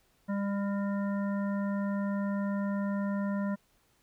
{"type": "harmonic tone with a mistuned harmonic", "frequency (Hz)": 200, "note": "G3", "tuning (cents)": 35, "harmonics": [1, 3, 5, 7, 9], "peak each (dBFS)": [-29, -39, -43, -46, -48], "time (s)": [0.28, 3.56], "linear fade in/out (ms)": 20, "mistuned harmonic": 9, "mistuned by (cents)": 23, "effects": ["pink hiss -69 dBFS RMS until 4.02 s"]}